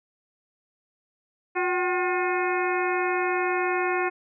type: harmonic tone with a mistuned harmonic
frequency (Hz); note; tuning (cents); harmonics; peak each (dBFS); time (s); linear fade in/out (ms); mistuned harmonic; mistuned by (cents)
358.6; F4; +46; 1 / 2 / 3 / 4 / 5 / 6 / 7; -26 / -29 / -31 / -32 / -33 / -34 / -34; 1.55-4.1; 20; 2; +85
effects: none